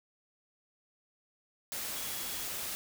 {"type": "tone in noise", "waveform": "sine", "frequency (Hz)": 3345, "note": "G#7", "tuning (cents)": 12, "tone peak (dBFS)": -49, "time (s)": [1.96, 2.44], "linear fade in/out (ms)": 0, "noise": "white", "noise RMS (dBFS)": -38, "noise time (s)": [1.72, 2.75], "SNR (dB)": -14, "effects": []}